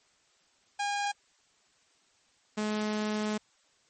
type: tone pair in turn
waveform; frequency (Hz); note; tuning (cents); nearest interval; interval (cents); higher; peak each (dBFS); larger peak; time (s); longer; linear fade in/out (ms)
sawtooth; 813 / 212.6; G#5 / G#3; -37 / +41; octave + major seventh; 2322; first; -25; neither; 0.79-1.12 / 2.57-3.38; second; 10
effects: white hiss -67 dBFS RMS until 3.89 s + MP3 32 kbps